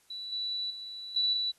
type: tone with level steps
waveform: sine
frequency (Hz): 3951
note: B7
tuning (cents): 0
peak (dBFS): -37 / -31 / -39 / -24 / -28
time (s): 0.1-1.51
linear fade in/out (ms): 5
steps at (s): 0.32 / 0.7 / 1.16 / 1.33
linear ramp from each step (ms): 5
effects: white hiss -66 dBFS RMS until 1.58 s + AAC 32 kbps